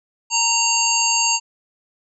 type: harmonic tone with a mistuned harmonic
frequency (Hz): 924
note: A#5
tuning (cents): -16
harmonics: 1 / 3 / 5 / 7 / 8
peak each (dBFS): -22 / -22 / -22 / -22 / -22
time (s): 0.3-1.4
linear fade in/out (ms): 50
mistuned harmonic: 7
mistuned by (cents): +20
effects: none